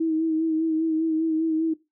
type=tone with vibrato; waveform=sine; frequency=320.3 Hz; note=E4; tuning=50 cents flat; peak=-20 dBFS; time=0-1.74 s; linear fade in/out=10 ms; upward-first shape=sine; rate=5 Hz; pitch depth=33 cents each way; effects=noise-tail reverb RT60 0.2 s tail -17 dB re dry